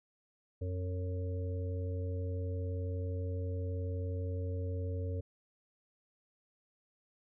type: harmonic tone with a mistuned harmonic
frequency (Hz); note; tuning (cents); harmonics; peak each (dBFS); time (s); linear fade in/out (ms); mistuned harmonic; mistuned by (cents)
90.6; F#2; -36; 1 / 3 / 5 / 6; -34 / -47 / -44 / -48; 0.61-5.21; 10; 6; +27
effects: none

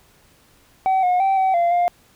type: tone with pitch steps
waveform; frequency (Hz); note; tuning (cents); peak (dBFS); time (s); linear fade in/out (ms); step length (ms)
sine; 761 / 722 / 775 / 761 / 689 / 703; F#5 / F#5 / G5 / F#5 / F5 / F5; +48 / -43 / -20 / +48 / -24 / +11; -12; 0.86-1.88; 0; 170
effects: tanh soft clip ceiling -14 dBFS + pink hiss -55 dBFS RMS until 2.15 s

